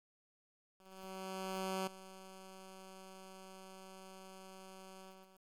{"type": "tone with ADSR envelope", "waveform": "10% pulse", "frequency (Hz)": 189.5, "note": "F#3", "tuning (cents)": 42, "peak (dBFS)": -28, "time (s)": [0.77, 5.43], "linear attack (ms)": 1100, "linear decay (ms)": 6, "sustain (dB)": -15, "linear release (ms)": 420, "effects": ["resampled to 32000 Hz", "10-bit"]}